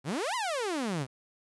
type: exponential two-way sweep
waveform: sawtooth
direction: up then down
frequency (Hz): 120.5 to 1046.5 to 120.5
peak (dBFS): -26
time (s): 0.04-1.07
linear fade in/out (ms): 50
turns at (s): 0.35
effects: resampled to 24000 Hz + 10-bit